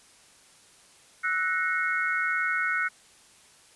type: chord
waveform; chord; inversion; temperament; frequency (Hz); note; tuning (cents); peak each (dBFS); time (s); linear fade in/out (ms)
sine; F# dominant seventh; third; equal with one note detuned; 1318.5 / 1480 / 1864.7 / 2174; E6 / F#6 / A#6 / C#7; 0 / 0 / 0 / -34; -32 / -27 / -33 / -30; 1.23-2.89; 20
effects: white hiss -56 dBFS RMS until 3.75 s + resampled to 24000 Hz